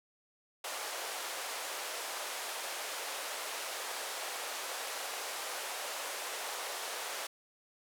pink band-pass noise, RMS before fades -40 dBFS, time 0.64-7.27 s, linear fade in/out 5 ms, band 500 to 13000 Hz, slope 24 dB/octave, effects none

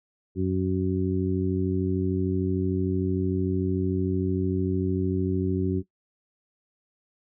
harmonic tone, 93.3 Hz, F#2, 15 cents sharp, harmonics 1 / 2 / 3 / 4, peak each -28 / -28 / -28 / -28 dBFS, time 0.35-5.83 s, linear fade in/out 50 ms, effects noise-tail reverb RT60 0.1 s tail -17 dB re dry

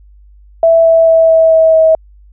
sine tone with pitch steps, 660 / 656.2 / 652.4 / 648.7 / 644.9 / 641.2 Hz, E5 / E5 / E5 / E5 / E5 / E5, +2 / -8 / -18 / -28 / -38 / -48 cents, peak -4 dBFS, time 0.63-1.95 s, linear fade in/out 2 ms, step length 220 ms, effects added 50 Hz sine -38 dBFS peak until 2.32 s

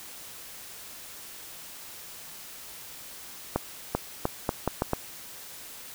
accelerating click train, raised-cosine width 1 ms, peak -10 dBFS, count 7, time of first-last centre 3.56-4.934 s, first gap 390 ms, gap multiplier 0.78, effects white hiss -44 dBFS RMS until 5.94 s

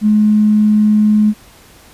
triangle tone with tanh clipping, 212 Hz, G#3, 36 cents sharp, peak -7 dBFS, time 0.01-1.34 s, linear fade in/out 50 ms, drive 3 dB, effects pink hiss -43 dBFS RMS until 1.93 s + resampled to 32000 Hz

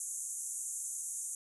pink band-pass noise, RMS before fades -40 dBFS, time 0-1.35 s, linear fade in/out 2 ms, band 6400 to 11000 Hz, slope 96 dB/octave, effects none

